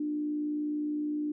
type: tone with frequency modulation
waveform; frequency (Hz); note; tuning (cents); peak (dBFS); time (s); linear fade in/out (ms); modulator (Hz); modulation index
sine; 298.8; D4; +30; -29; 0-1.32; 5; 59.4; 0.23
effects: none